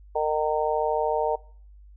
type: harmonic tone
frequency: 153.3 Hz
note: D#3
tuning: 25 cents flat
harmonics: 3 / 4 / 5 / 6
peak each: -26 / -27 / -28 / -29 dBFS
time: 0.15-1.36 s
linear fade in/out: 10 ms
effects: noise-tail reverb RT60 0.5 s tail -22 dB re dry + added 50 Hz sine -46 dBFS peak until 1.96 s